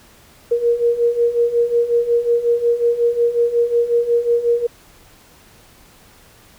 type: beating tone pair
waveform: sine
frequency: 469.1 / 474.6 Hz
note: A#4 / A#4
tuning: +11 / +31 cents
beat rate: 5.5 Hz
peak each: -19 / -15 dBFS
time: 0.51-4.67 s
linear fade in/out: 10 ms
effects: pink hiss -48 dBFS RMS until 6.58 s